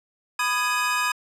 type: tone cluster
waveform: square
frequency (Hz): 996 / 1231 / 1665 / 2507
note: B5 / D#6 / G#6 / D#7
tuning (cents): +14 / -19 / +4 / +12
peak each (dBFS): -28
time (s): 0.39-1.12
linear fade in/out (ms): 5
effects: low-pass 12000 Hz 12 dB/octave